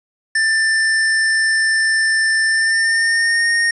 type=tone with pitch glide; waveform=square; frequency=1778 to 1849.2 Hz; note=A6 to A#6; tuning=+18 to -14 cents; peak=-14 dBFS; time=0.35-3.71 s; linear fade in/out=5 ms; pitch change=+68 cents; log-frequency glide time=2.45-3.49 s; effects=resampled to 24000 Hz + 8-bit